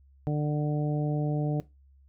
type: harmonic tone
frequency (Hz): 149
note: D3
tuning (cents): +25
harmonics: 1 / 2 / 3 / 4 / 5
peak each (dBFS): -26 / -32 / -36 / -38 / -40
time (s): 0.27-1.6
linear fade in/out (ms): 0
effects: noise-tail reverb RT60 0.2 s tail -18 dB re dry + added 68 Hz sine -55 dBFS peak until 2.08 s

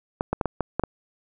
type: clicks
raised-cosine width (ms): 1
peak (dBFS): -9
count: 7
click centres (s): 0.209 / 0.33 / 0.412 / 0.457 / 0.607 / 0.796 / 0.837
effects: none

